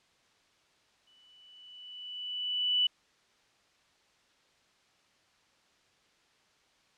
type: tone with exponential growth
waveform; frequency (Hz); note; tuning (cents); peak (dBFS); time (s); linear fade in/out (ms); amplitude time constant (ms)
sine; 2971; F#7; +6; -22; 1.07-2.87; 5; 390
effects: white hiss -67 dBFS RMS until 6.97 s + low-pass 5000 Hz 12 dB/octave